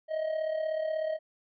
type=tone with amplitude modulation; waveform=triangle; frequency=630 Hz; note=D#5; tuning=21 cents sharp; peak=-24 dBFS; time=0.08-1.19 s; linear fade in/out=50 ms; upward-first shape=sine; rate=36.4 Hz; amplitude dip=60%; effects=resampled to 11025 Hz